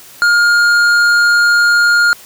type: tone with tanh clipping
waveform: sine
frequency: 1416 Hz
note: F6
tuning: 23 cents sharp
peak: -9 dBFS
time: 0.22-2.13 s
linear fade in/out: 0 ms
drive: 11 dB
effects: white hiss -38 dBFS RMS until 2.25 s + high-pass 60 Hz 12 dB/octave